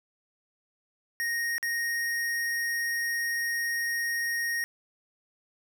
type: tone with dropouts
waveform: square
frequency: 1864.7 Hz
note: A#6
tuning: in tune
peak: -28 dBFS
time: 1.2-4.64 s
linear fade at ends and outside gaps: 0 ms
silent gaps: 1.581-1.628 s
effects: none